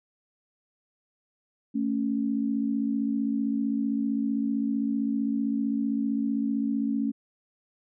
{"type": "tone pair together", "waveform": "sine", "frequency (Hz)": [221.7, 277.2], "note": ["A3", "C#4"], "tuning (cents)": [13, 0], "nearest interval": "major third", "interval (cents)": 387, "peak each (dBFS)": -27, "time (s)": [1.74, 7.12], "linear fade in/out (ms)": 20, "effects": []}